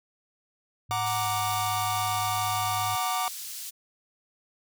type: tone with pitch glide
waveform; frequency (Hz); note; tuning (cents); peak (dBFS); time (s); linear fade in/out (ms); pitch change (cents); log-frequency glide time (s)
sine; 108 to 102.83; A2 to G#2; -32 to -17; -36; 0.89-2.96; 10; -85; 1.15-1.31
type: chord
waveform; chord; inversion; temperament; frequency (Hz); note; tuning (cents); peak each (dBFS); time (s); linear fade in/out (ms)
45% pulse; Gb augmented; none; equal; 740 / 932.3 / 1174.7; Gb5 / Bb5 / D6; 0 / 0 / 0; -30 / -33 / -30; 0.91-3.28; 0
type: high-pass noise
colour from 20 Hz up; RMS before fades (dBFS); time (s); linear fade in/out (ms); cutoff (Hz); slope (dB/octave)
pink; -38; 1.05-3.71; 20; 5100; 12
effects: none